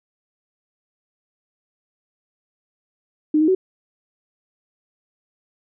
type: tone with pitch steps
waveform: sine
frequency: 305.4 / 312.9 / 375.8 Hz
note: D#4 / D#4 / F#4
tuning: -32 / +10 / +27 cents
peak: -13 dBFS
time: 3.34-3.55 s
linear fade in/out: 5 ms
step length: 70 ms
effects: none